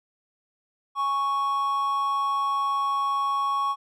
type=tone pair together; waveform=triangle; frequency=830.6 / 1108.7 Hz; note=G#5 / C#6; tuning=0 / 0 cents; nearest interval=perfect fourth; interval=500 cents; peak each=-31 / -21 dBFS; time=0.95-3.76 s; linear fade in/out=50 ms; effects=none